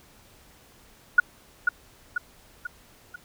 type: tone with echo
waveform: sine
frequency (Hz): 1446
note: F#6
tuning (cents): -40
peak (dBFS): -10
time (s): 1.18-1.2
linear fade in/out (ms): 5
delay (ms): 490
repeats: 4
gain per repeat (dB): -6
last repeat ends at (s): 3.16
effects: pink hiss -55 dBFS RMS until 3.24 s